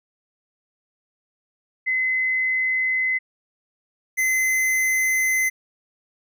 sine / square tone pair in turn, 2040 / 2049 Hz, C7 / C7, -44 / -37 cents, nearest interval unison, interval 7 cents, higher second, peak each -19 dBFS, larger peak neither, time 1.86-3.19 / 4.17-5.5 s, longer neither, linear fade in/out 20 ms, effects none

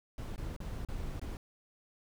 brown noise with dropouts, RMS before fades -39 dBFS, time 0.18-1.37 s, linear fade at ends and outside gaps 1 ms, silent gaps 0.361-0.379 / 0.564-0.603 / 0.849-0.886 / 1.196-1.215 s, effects none

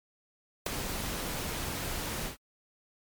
pink noise with ADSR envelope, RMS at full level -28 dBFS, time 0.66-2.37 s, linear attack 5 ms, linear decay 6 ms, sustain -7 dB, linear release 120 ms, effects MP3 96 kbps

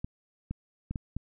clicks, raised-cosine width 5 ms, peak -21 dBFS, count 5, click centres 0.045 / 0.51 / 0.91 / 0.958 / 1.166 s, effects none

